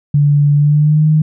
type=tone with pitch glide; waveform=sine; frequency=145.1 to 154.62 Hz; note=D3 to D#3; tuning=-21 to -11 cents; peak=-7 dBFS; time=0.14-1.22 s; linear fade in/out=5 ms; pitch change=+110 cents; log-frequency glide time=0.55-1.07 s; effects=none